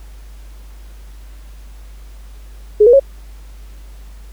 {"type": "tone with pitch steps", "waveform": "sine", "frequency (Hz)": [420.7, 480.5, 548.7], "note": ["G#4", "B4", "C#5"], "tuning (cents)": [22, -48, -18], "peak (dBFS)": -4, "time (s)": [2.8, 2.998], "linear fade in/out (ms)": 10, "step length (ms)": 66, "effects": ["added 50 Hz sine -33 dBFS peak until 4.32 s", "pink hiss -49 dBFS RMS until 4.32 s"]}